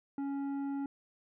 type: tone with tanh clipping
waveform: sine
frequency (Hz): 278.3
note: C#4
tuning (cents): +7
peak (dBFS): -35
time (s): 0.18-0.86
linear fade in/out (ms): 2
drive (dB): 9
effects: none